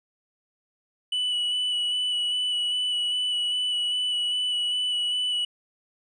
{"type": "tone with vibrato", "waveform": "triangle", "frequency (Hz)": 2960, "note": "F#7", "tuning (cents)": 0, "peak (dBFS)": -22, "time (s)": [1.12, 5.45], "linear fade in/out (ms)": 5, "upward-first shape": "square", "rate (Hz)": 2.5, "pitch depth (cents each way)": 13, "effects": ["resampled to 22050 Hz"]}